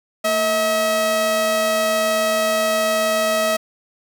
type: tone pair together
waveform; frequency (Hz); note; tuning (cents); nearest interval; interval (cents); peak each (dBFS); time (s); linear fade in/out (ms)
sawtooth; 226.8 / 641.5; A#3 / E5; -47 / -47; octave + tritone; 1800; -24 / -13; 0.24-3.57; 10
effects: none